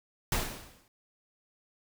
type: noise with exponential decay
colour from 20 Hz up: pink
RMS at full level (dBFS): -27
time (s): 0.32-0.88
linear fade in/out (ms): 2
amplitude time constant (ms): 120
effects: none